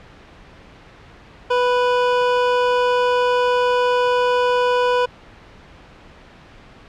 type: tone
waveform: 25% pulse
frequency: 493.9 Hz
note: B4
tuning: in tune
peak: -11 dBFS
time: 1.5-5.06 s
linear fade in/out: 10 ms
effects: pink hiss -44 dBFS RMS until 6.88 s + low-pass 3000 Hz 12 dB/octave